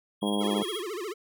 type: tone with tremolo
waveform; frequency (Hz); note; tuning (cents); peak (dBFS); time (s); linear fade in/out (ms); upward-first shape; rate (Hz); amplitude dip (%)
square; 3282; G#7; -21; -32; 0.21-0.83; 50; sine; 17; 65
type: harmonic tone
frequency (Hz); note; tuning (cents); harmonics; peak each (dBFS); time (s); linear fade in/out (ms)
102.8; G#2; -17; 2 / 3 / 4 / 5 / 6 / 7 / 8 / 9 / 10; -28 / -32 / -34 / -36 / -38 / -39 / -40 / -41 / -42; 0.22-0.63; 5
type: tone with vibrato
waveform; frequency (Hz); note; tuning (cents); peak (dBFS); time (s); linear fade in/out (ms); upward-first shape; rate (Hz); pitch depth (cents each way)
square; 392; G4; 0; -33; 0.4-1.14; 20; sine; 14; 230
effects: none